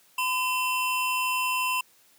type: tone pair together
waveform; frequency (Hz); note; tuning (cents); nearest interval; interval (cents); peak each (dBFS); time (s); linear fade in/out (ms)
square; 1011.4 / 2700; B5 / E7; +41 / +41; octave + perfect fourth; 1700; -28; 0.18-1.81; 5
effects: white hiss -60 dBFS RMS until 2.18 s + high-pass 100 Hz 12 dB/octave